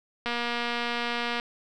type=click train; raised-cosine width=0.3 ms; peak=-14 dBFS; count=272; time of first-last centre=0.26-1.399 s; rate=238 Hz; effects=none